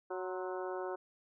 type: harmonic tone with a mistuned harmonic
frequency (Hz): 185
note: F#3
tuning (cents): 0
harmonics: 2 / 3 / 4 / 5 / 6 / 7 / 8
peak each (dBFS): -39 / -43 / -45 / -47 / -49 / -50 / -51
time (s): 0.1-0.96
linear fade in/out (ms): 10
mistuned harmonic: 6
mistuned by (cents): -76
effects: none